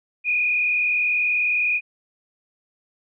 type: tone with frequency modulation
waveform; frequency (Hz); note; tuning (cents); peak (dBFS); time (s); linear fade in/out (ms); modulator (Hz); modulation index
sine; 2460; D#7; -20; -18; 0.24-1.81; 50; 39.6; 1.4
effects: none